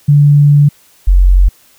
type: tone pair in turn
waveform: sine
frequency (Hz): 145.1 / 45.61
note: D3 / F#1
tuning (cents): -21 / -24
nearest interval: octave + minor sixth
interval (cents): 2003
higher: first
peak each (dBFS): -3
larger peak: neither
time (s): 0.08-0.69 / 1.07-1.49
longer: first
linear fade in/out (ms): 10
effects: white hiss -47 dBFS RMS until 1.78 s

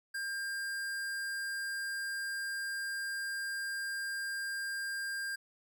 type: tone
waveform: square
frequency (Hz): 1600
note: G6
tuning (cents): +35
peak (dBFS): -36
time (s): 0.14-5.36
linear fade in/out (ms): 10
effects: none

